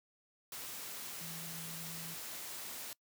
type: tone in noise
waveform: sine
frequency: 164.81 Hz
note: E3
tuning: in tune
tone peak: -48 dBFS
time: 1.21-2.14 s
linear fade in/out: 2 ms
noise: white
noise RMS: -45 dBFS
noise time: 0.52-2.93 s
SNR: -6 dB
effects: noise-tail reverb RT60 0.1 s tail -23 dB re dry + high-pass 100 Hz 12 dB/octave